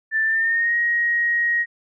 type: tone with pitch glide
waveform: sine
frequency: 1769 to 1885 Hz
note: A6 to A#6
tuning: +9 to +19 cents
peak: -17 dBFS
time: 0.11-1.66 s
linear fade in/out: 50 ms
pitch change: +110 cents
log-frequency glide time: 0.24-0.76 s
effects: none